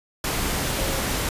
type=tone in noise; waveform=sine; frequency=539 Hz; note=C#5; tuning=49 cents flat; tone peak=-32 dBFS; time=0.78-0.99 s; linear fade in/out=2 ms; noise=pink; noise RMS=-25 dBFS; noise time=0.24-1.29 s; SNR=-10 dB; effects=resampled to 32000 Hz